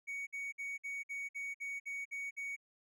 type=tone bursts; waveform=triangle; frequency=2238 Hz; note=C#7; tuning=16 cents sharp; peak=-37 dBFS; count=10; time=0.07-2.565 s; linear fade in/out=20 ms; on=200 ms; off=55 ms; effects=none